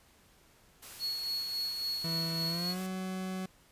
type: noise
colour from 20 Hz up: white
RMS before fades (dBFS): -48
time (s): 0.82-2.87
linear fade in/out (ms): 10
type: tone with tremolo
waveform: triangle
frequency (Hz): 4350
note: C#8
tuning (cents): -33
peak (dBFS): -30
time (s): 0.99-2.75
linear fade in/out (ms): 50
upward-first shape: sine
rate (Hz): 3.6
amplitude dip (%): 40
type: tone with pitch glide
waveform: 40% pulse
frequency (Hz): 164.81 to 187.14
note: E3 to F#3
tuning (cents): 0 to +20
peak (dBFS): -34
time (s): 2.04-3.46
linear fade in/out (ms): 5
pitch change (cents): +220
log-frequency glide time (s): 2.47-2.81
effects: pink hiss -63 dBFS RMS until 3.71 s + resampled to 32000 Hz